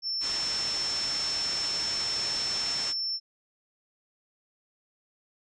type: tone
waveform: sine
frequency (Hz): 5370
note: E8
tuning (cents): +31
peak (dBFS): -28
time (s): 0.02-3.2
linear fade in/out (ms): 50
type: low-pass noise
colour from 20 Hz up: white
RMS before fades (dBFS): -37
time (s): 0.2-2.94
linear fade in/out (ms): 50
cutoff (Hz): 7500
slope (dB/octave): 48
effects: none